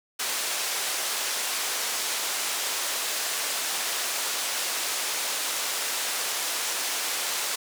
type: band-pass noise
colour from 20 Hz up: white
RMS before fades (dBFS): -29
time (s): 0.19-7.56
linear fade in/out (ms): 10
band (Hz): 460 to 9100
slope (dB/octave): 12
effects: none